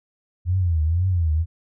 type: tone with vibrato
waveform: sine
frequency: 85.2 Hz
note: F2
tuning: 42 cents flat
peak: -17 dBFS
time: 0.45-1.46 s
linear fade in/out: 50 ms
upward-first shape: triangle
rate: 2 Hz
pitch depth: 200 cents each way
effects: none

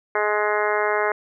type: harmonic tone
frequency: 210 Hz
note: G#3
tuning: 19 cents sharp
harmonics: 2 / 3 / 4 / 5 / 6 / 7 / 8 / 9 / 10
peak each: -24 / -26 / -27 / -28 / -29 / -29 / -30 / -31 / -31 dBFS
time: 0.15-1.12 s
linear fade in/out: 2 ms
effects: none

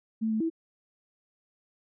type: tone with pitch steps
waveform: sine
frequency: 221.7 / 219 / 327.1 Hz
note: A3 / A3 / E4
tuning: +13 / -8 / -13 cents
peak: -25 dBFS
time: 0.21-0.501 s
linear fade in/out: 20 ms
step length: 97 ms
effects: none

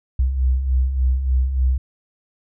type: beating tone pair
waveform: sine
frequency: 61.7 / 65.1 Hz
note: B1 / C2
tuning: -1 / -8 cents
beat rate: 3.4 Hz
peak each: -24 / -16 dBFS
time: 0.19-1.78 s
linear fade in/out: 5 ms
effects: none

